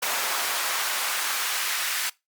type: noise with high-pass filter sweep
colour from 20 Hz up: pink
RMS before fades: -27 dBFS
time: 0.02-2.1 s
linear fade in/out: 10 ms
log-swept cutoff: 800 to 1700 Hz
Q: 0.99
effects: noise-tail reverb RT60 0.2 s tail -21 dB re dry + Opus 48 kbps